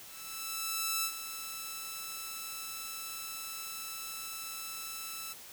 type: tone with ADSR envelope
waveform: 5% pulse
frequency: 1318.5 Hz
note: E6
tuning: in tune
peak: -18 dBFS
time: 0.04-5.34 s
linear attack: 1000 ms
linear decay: 72 ms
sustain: -10 dB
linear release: 19 ms
effects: white hiss -50 dBFS RMS until 5.52 s